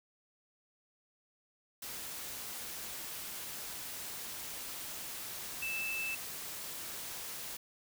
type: tone in noise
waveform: sine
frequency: 2637 Hz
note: E7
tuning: in tune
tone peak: -35 dBFS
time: 5.62-6.15 s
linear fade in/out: 5 ms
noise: white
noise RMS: -43 dBFS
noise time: 1.82-7.57 s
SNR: +5 dB
effects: none